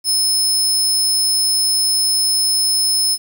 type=tone; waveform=25% pulse; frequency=5210 Hz; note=E8; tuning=21 cents flat; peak=-9 dBFS; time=0.04-3.18 s; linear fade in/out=50 ms; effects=8-bit